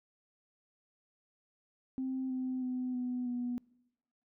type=tone with pitch steps; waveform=sine; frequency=261.6 / 257.3 / 253 / 248.8 / 244.6 Hz; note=C4 / C4 / B3 / B3 / B3; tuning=0 / -29 / +42 / +13 / -16 cents; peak=-32 dBFS; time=1.98-3.58 s; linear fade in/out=0 ms; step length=320 ms; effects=noise-tail reverb RT60 1.0 s tail -26 dB re dry + tanh soft clip ceiling -28 dBFS

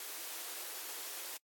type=high-pass noise; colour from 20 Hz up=white; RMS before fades=-44 dBFS; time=0-1.37 s; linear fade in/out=2 ms; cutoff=300 Hz; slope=48 dB/octave; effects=noise-tail reverb RT60 0.1 s tail -26 dB re dry + AAC 64 kbps

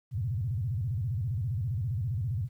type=tone with vibrato; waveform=sine; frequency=109.9 Hz; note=A2; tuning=2 cents flat; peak=-28 dBFS; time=0.11-2.49 s; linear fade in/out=50 ms; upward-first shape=square; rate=15 Hz; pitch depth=280 cents each way; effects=11-bit

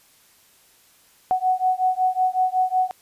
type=beating tone pair; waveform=sine; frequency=740 / 745.4 Hz; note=F#5 / F#5; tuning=0 / +13 cents; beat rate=5.4 Hz; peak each=-21 dBFS; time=1.31-2.91 s; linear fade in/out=0 ms; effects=white hiss -56 dBFS RMS until 3.01 s + resampled to 32000 Hz

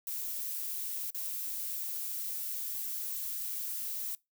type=noise with dropouts; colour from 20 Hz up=violet; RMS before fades=-37 dBFS; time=0.07-4.15 s; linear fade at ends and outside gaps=1 ms; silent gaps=1.104-1.146 s; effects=noise-tail reverb RT60 0.2 s tail -22 dB re dry

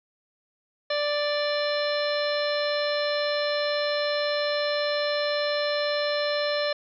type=harmonic tone; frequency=587.3 Hz; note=D5; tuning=in tune; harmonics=1 / 2 / 3 / 4 / 5 / 6 / 7 / 9; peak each=-25 / -35 / -33 / -38 / -39 / -37 / -33 / -39 dBFS; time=0.9-6.73 s; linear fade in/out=5 ms; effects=none

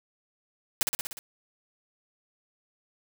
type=noise with echo; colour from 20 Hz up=white; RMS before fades=-24 dBFS; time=0.81-0.83 s; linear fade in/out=0 ms; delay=60 ms; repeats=6; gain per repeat=-3 dB; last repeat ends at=1.19 s; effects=none

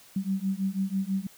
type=beating tone pair; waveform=sine; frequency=190 / 196.1 Hz; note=F#3 / G3; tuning=+46 / +1 cents; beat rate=6.1 Hz; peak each=-29 dBFS; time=0.16-1.27 s; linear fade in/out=5 ms; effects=white hiss -54 dBFS RMS until 1.37 s

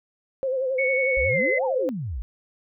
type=tone with vibrato; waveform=sine; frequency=523.3 Hz; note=C5; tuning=in tune; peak=-22 dBFS; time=0.43-1.89 s; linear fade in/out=0 ms; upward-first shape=sine; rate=11 Hz; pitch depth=61 cents each way
type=tone with pitch glide; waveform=sine; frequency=2217 to 2045 Hz; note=C#7 to C7; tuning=0 to -40 cents; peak=-22 dBFS; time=0.78-1.59 s; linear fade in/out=10 ms; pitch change=-140 cents; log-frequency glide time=1.27-1.41 s
type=exponential two-way sweep; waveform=sine; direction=up then down; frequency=49 to 950 to 49 Hz; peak=-27 dBFS; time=1.17-2.22 s; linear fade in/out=0 ms; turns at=1.65 s
effects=none

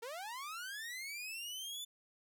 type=linear sweep; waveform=sawtooth; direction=up; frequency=438.4 to 3520 Hz; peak=-39 dBFS; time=0.02-1.85 s; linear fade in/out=10 ms; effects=none

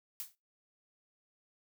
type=noise with exponential decay; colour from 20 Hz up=blue; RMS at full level=-37 dBFS; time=0.2-0.35 s; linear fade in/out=0 ms; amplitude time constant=32 ms; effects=noise-tail reverb RT60 0.2 s tail -17 dB re dry

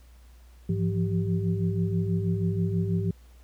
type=tone cluster; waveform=sine; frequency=103.1 / 168.5 / 174.7 / 389.7 Hz; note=G#2 / E3 / F3 / G4; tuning=-12 / +38 / +1 / -10 cents; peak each=-27 / -29 / -29 / -34 dBFS; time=0.69-3.11 s; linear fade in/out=5 ms; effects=added 60 Hz sine -49 dBFS peak until 3.43 s + pink hiss -62 dBFS RMS until 3.43 s

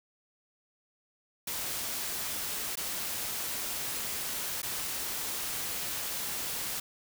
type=noise with dropouts; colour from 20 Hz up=white; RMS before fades=-35 dBFS; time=1.47-6.8 s; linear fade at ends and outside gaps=5 ms; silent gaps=2.756-2.771 / 4.619-4.629 s; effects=none

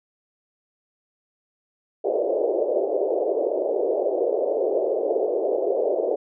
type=band-pass noise; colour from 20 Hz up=pink; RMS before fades=-23 dBFS; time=2.04-6.16 s; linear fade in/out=10 ms; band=380 to 630 Hz; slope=48 dB/octave; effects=none

